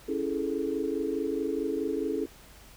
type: chord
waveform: sine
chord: A major seventh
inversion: first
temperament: equal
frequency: 277.2 / 329.6 / 415.3 / 440 Hz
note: C#4 / E4 / G#4 / A4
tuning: 0 / 0 / 0 / 0 cents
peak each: -33 dBFS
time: 0.08-2.26 s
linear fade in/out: 10 ms
effects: added 50 Hz sine -55 dBFS peak until 2.76 s + pink hiss -53 dBFS RMS until 2.76 s